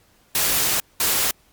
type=noise bursts at uneven times; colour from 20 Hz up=white; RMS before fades=-20 dBFS; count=2; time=0.35-0.8 / 1-1.31 s; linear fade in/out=2 ms; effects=pink hiss -58 dBFS RMS until 1.52 s + MP3 96 kbps